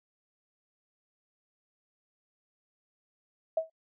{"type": "tone with exponential decay", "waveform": "sine", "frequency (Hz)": 645, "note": "E5", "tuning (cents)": -38, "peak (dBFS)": -21, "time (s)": [3.57, 3.7], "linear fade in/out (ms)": 5, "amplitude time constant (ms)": 27, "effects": ["noise-tail reverb RT60 0.1 s tail -23 dB re dry"]}